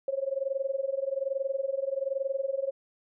sine tone with amplitude modulation, 542 Hz, C#5, 39 cents flat, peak -24 dBFS, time 0.08-2.71 s, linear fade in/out 2 ms, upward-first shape sine, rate 21.2 Hz, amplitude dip 90%, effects none

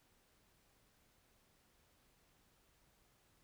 silence, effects pink hiss -73 dBFS RMS until 3.43 s

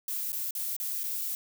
violet noise with dropouts, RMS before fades -33 dBFS, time 0.08-1.35 s, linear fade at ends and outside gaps 1 ms, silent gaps 0.32-0.329 / 0.508-0.551 / 0.765-0.8 / 1.034-1.039 s, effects none

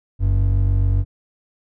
triangle tone pair together, 47.59 / 95 Hz, F#1 / F#2, +49 / +46 cents, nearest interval octave, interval 1197 cents, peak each -15 dBFS, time 0.19-1.05 s, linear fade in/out 50 ms, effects none

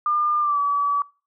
sine tone with pitch glide, 1203 to 1145.4 Hz, D6 to D6, +41 to -44 cents, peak -18 dBFS, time 0.06-1.02 s, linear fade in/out 2 ms, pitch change -85 cents, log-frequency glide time 0.4-0.59 s, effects noise-tail reverb RT60 0.4 s tail -26 dB re dry

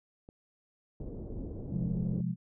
click, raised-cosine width 2 ms, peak -36 dBFS, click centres 0.289 s
pink low-pass noise, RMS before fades -40 dBFS, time 1-2.21 s, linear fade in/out 2 ms, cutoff 470 Hz, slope 24 dB/octave
sine chord, F minor, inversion second, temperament equal with one note detuned, 128.79 / 174.61 / 207.7 Hz, C3 / F3 / Ab3, -27 / 0 / 0 cents, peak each -35 / -32 / -37 dBFS, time 1.7-2.36 s, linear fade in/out 50 ms
effects none

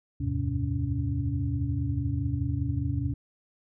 sine tone cluster, 77.1 / 88.3 / 102.3 / 127.1 / 283.2 Hz, D#2 / F2 / G#2 / C3 / C#4, -15 / +20 / -26 / -50 / +37 cents, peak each -32 / -35 / -32 / -30 / -34 dBFS, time 0.2-3.14 s, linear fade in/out 10 ms, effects none

